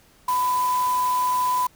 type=tone in noise; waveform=sine; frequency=1000 Hz; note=B5; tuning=21 cents sharp; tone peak=-19 dBFS; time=0.28-1.67 s; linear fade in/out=5 ms; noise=white; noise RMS=-35 dBFS; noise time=0.28-1.67 s; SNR=+13 dB; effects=pink hiss -56 dBFS RMS until 1.75 s